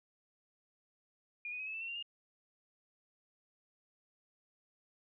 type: tone with pitch steps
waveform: sine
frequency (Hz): 2428 / 2482 / 2537 / 2593 / 2651 / 2710 / 2770 / 2831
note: D#7 / D#7 / D#7 / E7 / E7 / E7 / F7 / F7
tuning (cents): -43 / -5 / +33 / -29 / +9 / +47 / -15 / +23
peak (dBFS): -39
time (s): 1.45-2.026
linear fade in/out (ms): 2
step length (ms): 72
effects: none